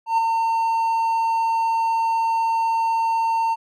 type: tone with ADSR envelope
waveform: triangle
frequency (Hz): 908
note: A#5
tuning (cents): -46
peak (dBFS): -12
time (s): 0.06-3.56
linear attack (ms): 120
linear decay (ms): 6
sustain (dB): -4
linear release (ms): 33
effects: none